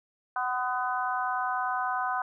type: harmonic tone with a mistuned harmonic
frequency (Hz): 250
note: B3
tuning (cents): +21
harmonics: 3 / 4 / 5 / 6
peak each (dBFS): -31 / -32 / -33 / -34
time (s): 0.36-2.22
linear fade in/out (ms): 2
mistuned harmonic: 4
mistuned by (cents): +23
effects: none